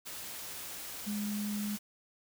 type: tone in noise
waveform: sine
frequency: 207.6 Hz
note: G#3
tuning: in tune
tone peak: -33 dBFS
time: 1.06-1.77 s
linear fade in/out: 20 ms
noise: white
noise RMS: -43 dBFS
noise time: 0.05-1.79 s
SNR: +7 dB
effects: none